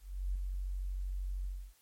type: tone with ADSR envelope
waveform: sine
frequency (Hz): 46.56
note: F#1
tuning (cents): +12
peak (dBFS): -30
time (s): 0-1.74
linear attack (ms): 350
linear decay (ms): 6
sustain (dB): -4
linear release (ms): 290
effects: white hiss -68 dBFS RMS until 1.81 s + MP3 64 kbps